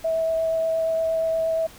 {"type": "tone with vibrato", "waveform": "sine", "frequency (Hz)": 650, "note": "E5", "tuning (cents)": -24, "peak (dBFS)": -20, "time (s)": [0.04, 1.67], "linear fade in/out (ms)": 10, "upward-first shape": "sine", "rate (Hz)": 8.5, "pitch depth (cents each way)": 8, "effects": ["pink hiss -46 dBFS RMS until 1.78 s"]}